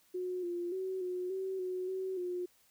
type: tone with pitch steps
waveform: sine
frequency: 364.2 / 348.8 / 376.8 / 362.6 / 380.8 / 367.6 / 377.5 / 357.9 Hz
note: F#4 / F4 / F#4 / F#4 / F#4 / F#4 / F#4 / F4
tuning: -27 / -2 / +32 / -35 / +50 / -11 / +35 / +42 cents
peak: -34 dBFS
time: 0.14-2.46 s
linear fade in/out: 10 ms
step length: 290 ms
effects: white hiss -68 dBFS RMS until 2.7 s